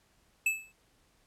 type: tone with exponential decay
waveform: square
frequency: 2614 Hz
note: E7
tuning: 15 cents flat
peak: -23 dBFS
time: 0.46-0.72 s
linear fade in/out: 5 ms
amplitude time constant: 55 ms
effects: pink hiss -68 dBFS RMS until 1.26 s + low-pass 12000 Hz 12 dB/octave